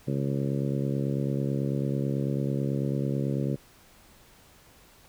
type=harmonic tone; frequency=69.1 Hz; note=C#2; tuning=5 cents flat; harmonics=2 / 3 / 4 / 5 / 6 / 7 / 8; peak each=-28 / -32 / -34 / -36 / -38 / -39 / -40 dBFS; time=0.07-3.56 s; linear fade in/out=10 ms; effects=pink hiss -56 dBFS RMS until 5.08 s